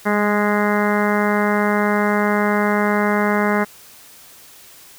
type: harmonic tone with a mistuned harmonic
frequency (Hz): 207.7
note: G#3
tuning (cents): 0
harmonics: 1 / 2 / 3 / 4 / 5 / 6 / 7 / 8 / 9 / 10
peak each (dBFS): -19 / -22 / -24 / -25 / -26 / -27 / -27 / -28 / -29 / -29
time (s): 0.05-3.65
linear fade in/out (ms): 20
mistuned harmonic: 1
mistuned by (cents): -15
effects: white hiss -44 dBFS RMS until 4.98 s